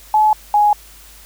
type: tone pair in turn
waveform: sine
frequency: 857 / 832.6 Hz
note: A5 / G#5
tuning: -46 / +4 cents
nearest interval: minor second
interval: 50 cents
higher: first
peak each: -9 dBFS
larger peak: neither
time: 0.14-0.33 / 0.54-0.73 s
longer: neither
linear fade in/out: 2 ms
effects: added 50 Hz sine -44 dBFS peak until 1.25 s + white hiss -43 dBFS RMS until 1.25 s